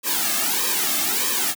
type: noise with flanger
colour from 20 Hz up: white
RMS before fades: -22 dBFS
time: 0.03-1.55 s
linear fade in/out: 50 ms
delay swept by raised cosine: 1.4 to 2.11 ms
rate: 1.6 Hz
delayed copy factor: -0.85
effects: high-pass 200 Hz 12 dB/octave